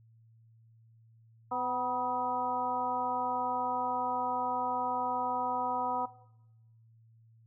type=harmonic tone with a mistuned harmonic; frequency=251.4 Hz; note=B3; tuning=31 cents sharp; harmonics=1 / 2 / 3 / 4 / 5; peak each=-43 / -40 / -35 / -34 / -38 dBFS; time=1.51-6.06 s; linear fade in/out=10 ms; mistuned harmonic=4; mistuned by=-54 cents; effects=noise-tail reverb RT60 0.9 s tail -18 dB re dry + added 113 Hz sine -58 dBFS peak until 7.46 s